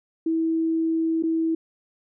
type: tone with dropouts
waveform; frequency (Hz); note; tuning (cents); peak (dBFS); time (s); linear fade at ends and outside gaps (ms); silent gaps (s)
sine; 325.2; E4; -23; -20; 0.26-1.55; 5; 1.226-1.235
effects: none